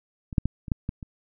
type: clicks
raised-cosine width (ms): 5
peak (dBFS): -23 / -7 / -11 / -24 / -11 / -16 / -25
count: 7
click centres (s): 0.328 / 0.382 / 0.456 / 0.682 / 0.718 / 0.891 / 1.028
effects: none